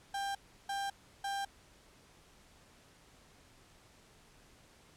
35% pulse tone bursts, 794 Hz, G5, 22 cents sharp, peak -33 dBFS, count 3, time 0.14-1.45 s, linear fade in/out 5 ms, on 210 ms, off 340 ms, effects pink hiss -62 dBFS RMS until 4.96 s + low-pass 10000 Hz 12 dB/octave

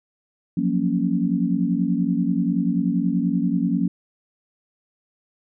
sine chord, Gb major seventh, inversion third, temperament equal, 174.61 / 185 / 233.1 / 277.2 Hz, F3 / Gb3 / Bb3 / Db4, 0 / 0 / 0 / 0 cents, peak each -24 dBFS, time 0.57-3.88 s, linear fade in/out 5 ms, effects none

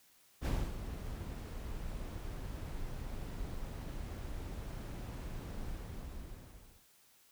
brown noise with ADSR envelope, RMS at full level -31 dBFS, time 0.41-6.87 s, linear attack 49 ms, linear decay 260 ms, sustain -11 dB, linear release 1200 ms, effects white hiss -66 dBFS RMS until 7.31 s

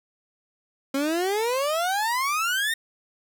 30% pulse exponential sweep, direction up, 267 to 1864.7 Hz, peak -20 dBFS, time 0.94-2.74 s, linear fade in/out 5 ms, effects none

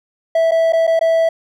triangle tone with dropouts, 656 Hz, E5, 9 cents flat, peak -9 dBFS, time 0.35-1.29 s, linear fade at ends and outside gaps 5 ms, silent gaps 0.511-0.517 / 0.724-0.732 / 0.869-0.875 / 0.993-1.011 s, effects none

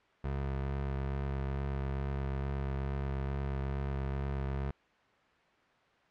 25% pulse tone with vibrato, 68.3 Hz, C#2, 25 cents flat, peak -29 dBFS, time 0.24-4.71 s, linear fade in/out 5 ms, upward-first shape sine, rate 2.3 Hz, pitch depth 17 cents each way, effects white hiss -65 dBFS RMS until 6.1 s + low-pass 2000 Hz 12 dB/octave

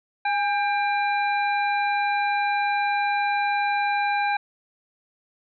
harmonic tone with a mistuned harmonic, 794 Hz, G5, 22 cents sharp, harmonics 1 / 2 / 3 / 5, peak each -22 / -28 / -29 / -38 dBFS, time 0.25-4.37 s, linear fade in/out 5 ms, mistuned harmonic 1, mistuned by +55 cents, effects none

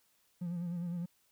triangle tone with vibrato, 173.6 Hz, F3, 10 cents flat, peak -32 dBFS, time 0.41-1.06 s, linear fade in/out 10 ms, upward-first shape sine, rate 9.8 Hz, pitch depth 51 cents each way, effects tanh soft clip ceiling -29 dBFS + white hiss -72 dBFS RMS until 1.31 s

